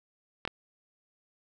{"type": "clicks", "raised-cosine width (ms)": 0.3, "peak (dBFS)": -15, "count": 2, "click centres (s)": [0.452, 0.476], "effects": []}